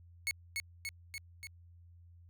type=tone with echo; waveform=sawtooth; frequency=2200 Hz; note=C#7; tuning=14 cents flat; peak=-28 dBFS; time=0.27-0.31 s; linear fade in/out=0 ms; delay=290 ms; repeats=4; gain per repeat=-3 dB; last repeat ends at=1.47 s; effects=added 86 Hz sine -55 dBFS peak until 2.29 s